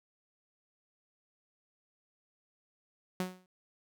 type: tone with exponential decay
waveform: sawtooth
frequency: 183.8 Hz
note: F#3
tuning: 11 cents flat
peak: -25 dBFS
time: 3.2-3.46 s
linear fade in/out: 2 ms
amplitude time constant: 55 ms
effects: none